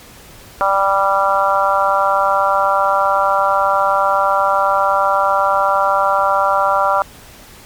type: harmonic tone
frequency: 196 Hz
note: G3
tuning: in tune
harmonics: 3 / 4 / 5 / 6 / 7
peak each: -18 / -18 / -18 / -18 / -18 dBFS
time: 0.61-7.02 s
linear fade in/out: 0 ms
effects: pink hiss -40 dBFS RMS until 7.65 s + MP3 96 kbps